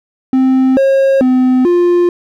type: tone with pitch steps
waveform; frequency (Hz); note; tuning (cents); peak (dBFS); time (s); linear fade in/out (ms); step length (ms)
triangle; 261.4 / 541 / 255.4 / 351.1; C4 / C#5 / C4 / F4; -1 / -42 / -42 / +9; -5; 0.33-2.09; 2; 440
effects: none